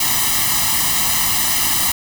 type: noise with comb filter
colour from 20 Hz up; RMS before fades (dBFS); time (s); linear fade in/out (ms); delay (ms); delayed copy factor
white; -17; 0-1.92; 5; 1; +0.95
effects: none